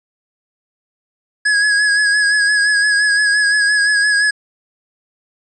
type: tone with vibrato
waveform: square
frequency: 1670 Hz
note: G#6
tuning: 9 cents sharp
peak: -12 dBFS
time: 1.45-4.31 s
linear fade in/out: 10 ms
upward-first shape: sine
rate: 5.8 Hz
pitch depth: 36 cents each way
effects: resampled to 22050 Hz